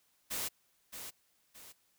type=noise with echo; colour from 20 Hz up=white; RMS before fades=-37 dBFS; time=0.3-0.49 s; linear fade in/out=20 ms; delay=620 ms; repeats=2; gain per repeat=-8 dB; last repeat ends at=1.73 s; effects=white hiss -73 dBFS RMS until 1.98 s